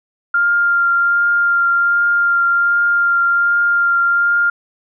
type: tone with vibrato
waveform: sine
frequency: 1396.9 Hz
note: F6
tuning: in tune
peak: -11 dBFS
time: 0.34-4.5 s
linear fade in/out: 5 ms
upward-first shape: triangle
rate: 1.3 Hz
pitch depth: 13 cents each way
effects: none